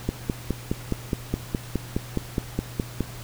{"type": "click train", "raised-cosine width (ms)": 3, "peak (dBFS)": -10, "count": 15, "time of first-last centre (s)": [0.09, 3.007], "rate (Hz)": 4.8, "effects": ["added 120 Hz sine -39 dBFS peak until 3.23 s", "pink hiss -42 dBFS RMS until 3.23 s"]}